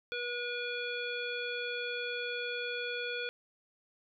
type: harmonic tone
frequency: 484.5 Hz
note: B4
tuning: 33 cents flat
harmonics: 1 / 3 / 5 / 7 / 9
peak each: -39 / -39 / -40 / -42 / -49 dBFS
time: 0.12-3.29 s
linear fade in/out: 0 ms
effects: none